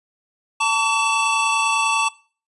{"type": "tone cluster", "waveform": "square", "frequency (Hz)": [896, 1137, 2658], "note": ["A5", "C#6", "E7"], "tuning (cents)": [31, 44, 14], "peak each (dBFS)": -22, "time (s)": [0.6, 2.09], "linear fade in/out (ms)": 10, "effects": ["noise-tail reverb RT60 0.4 s tail -21 dB re dry", "resampled to 24000 Hz"]}